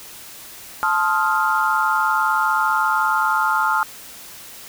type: chord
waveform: sine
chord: F dominant seventh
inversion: first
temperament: just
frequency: 873.1 / 1047.7 / 1257.2 / 1396.9 Hz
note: A5 / C6 / Eb6 / F6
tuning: -14 / +2 / +18 / 0 cents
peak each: -21 / -24 / -22 / -20 dBFS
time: 0.83-3.83 s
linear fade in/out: 0 ms
effects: white hiss -39 dBFS RMS until 4.68 s

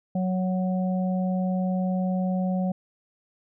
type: harmonic tone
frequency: 185 Hz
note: F#3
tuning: in tune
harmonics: 1 / 3 / 4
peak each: -23 / -33 / -35 dBFS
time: 0.15-2.72 s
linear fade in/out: 5 ms
effects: none

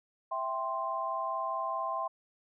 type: chord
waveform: sine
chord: C major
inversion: first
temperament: equal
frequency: 659.3 / 784 / 1046.5 Hz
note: E5 / G5 / C6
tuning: 0 / 0 / 0 cents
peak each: -37 / -38 / -33 dBFS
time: 0.31-2.08 s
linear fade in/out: 10 ms
effects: none

